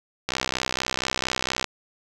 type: click train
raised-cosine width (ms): 0.2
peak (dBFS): -6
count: 88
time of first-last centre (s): 0.29-1.643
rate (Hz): 64.3
effects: none